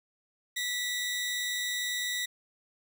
sawtooth tone pair together, 1963 / 3724 Hz, B6 / A#7, -11 / -2 cents, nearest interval major seventh, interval 1109 cents, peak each -29 / -31 dBFS, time 0.56-2.26 s, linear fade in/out 10 ms, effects none

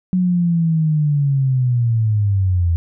sine linear sweep, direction down, 185 to 82.41 Hz, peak -13 dBFS, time 0.13-2.76 s, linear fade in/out 0 ms, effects none

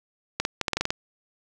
clicks, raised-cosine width 0.2 ms, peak -7 dBFS, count 9, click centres 0.4 / 0.451 / 0.613 / 0.682 / 0.733 / 0.77 / 0.81 / 0.854 / 0.905 s, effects none

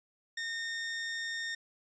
sawtooth tone, 1832 Hz, A#6, 31 cents flat, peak -31 dBFS, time 0.37-1.55 s, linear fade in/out 5 ms, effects resampled to 16000 Hz

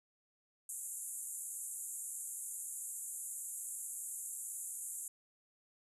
pink band-pass noise, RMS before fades -44 dBFS, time 0.69-5.08 s, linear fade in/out 2 ms, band 7000 to 12000 Hz, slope 96 dB/octave, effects none

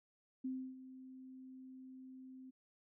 sine tone with ADSR envelope, 259.8 Hz, C4, 12 cents flat, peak -37 dBFS, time 0.44-2.51 s, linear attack 10 ms, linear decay 300 ms, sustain -14 dB, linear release 16 ms, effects none

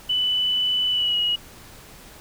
sine tone with pitch glide, 2988 to 2901 Hz, F#7 to F#7, +16 to -35 cents, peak -19 dBFS, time 0.09-1.36 s, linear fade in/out 10 ms, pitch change -51 cents, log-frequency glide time 0.9-1.17 s, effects pink hiss -45 dBFS RMS until 2.2 s

